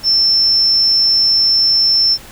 sine tone, 5350 Hz, E8, 25 cents sharp, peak -9 dBFS, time 0.03-2.18 s, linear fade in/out 50 ms, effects pink hiss -37 dBFS RMS until 2.31 s

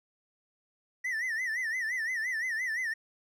triangle tone with vibrato, 1896 Hz, A#6, 29 cents sharp, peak -28 dBFS, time 1.04-2.94 s, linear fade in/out 10 ms, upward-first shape sine, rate 5.8 Hz, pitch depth 140 cents each way, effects none

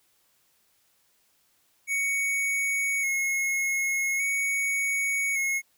square tone with vibrato, 2200 Hz, C#7, 14 cents flat, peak -25 dBFS, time 1.87-5.62 s, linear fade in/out 50 ms, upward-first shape square, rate 0.43 Hz, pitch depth 25 cents each way, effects white hiss -67 dBFS RMS until 5.77 s

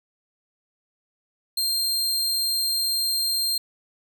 sawtooth tone, 4186 Hz, C8, in tune, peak -19 dBFS, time 1.57-3.58 s, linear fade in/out 5 ms, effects none

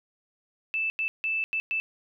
sine tone bursts at uneven times, 2638 Hz, E7, 1 cent sharp, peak -25 dBFS, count 5, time 0.74-0.9 / 0.99-1.08 / 1.24-1.44 / 1.53-1.6 / 1.71-1.8 s, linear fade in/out 0 ms, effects none

